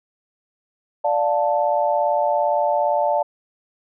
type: chord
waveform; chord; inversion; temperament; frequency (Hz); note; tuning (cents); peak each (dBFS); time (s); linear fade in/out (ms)
sine; D minor; none; just; 587.3 / 704.8 / 881; D5 / F5 / A5; 0 / +16 / +2; -20 / -22 / -21; 1.04-3.23; 10
effects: none